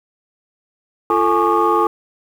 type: tone cluster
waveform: sine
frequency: 343.9 / 441.7 / 838 / 1110 / 1207 Hz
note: F4 / A4 / G#5 / C#6 / D6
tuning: -27 / +7 / +15 / +2 / +47 cents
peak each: -18 dBFS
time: 1.1-1.87 s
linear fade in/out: 2 ms
effects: tanh soft clip ceiling -5 dBFS + 7-bit